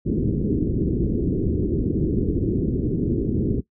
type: low-pass noise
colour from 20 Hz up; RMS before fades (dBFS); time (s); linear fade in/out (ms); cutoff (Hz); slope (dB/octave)
white; -22; 0.05-3.61; 20; 390; 48
effects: noise-tail reverb RT60 0.1 s tail -17 dB re dry